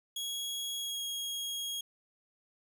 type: tone with pitch glide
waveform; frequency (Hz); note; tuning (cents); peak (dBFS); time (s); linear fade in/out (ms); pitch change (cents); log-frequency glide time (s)
sawtooth; 3322 to 3284; G#7 to G#7; 0 to -20; -32; 0.16-1.81; 5; -20; 0.78-1.03
effects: 11-bit